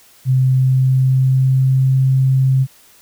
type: tone with pitch glide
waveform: sine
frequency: 130 to 132.27 Hz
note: C3 to C3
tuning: -11 to +19 cents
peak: -10 dBFS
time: 0.25-2.67 s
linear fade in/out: 50 ms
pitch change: +30 cents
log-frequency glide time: 0.39-1.98 s
effects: white hiss -48 dBFS RMS until 3.01 s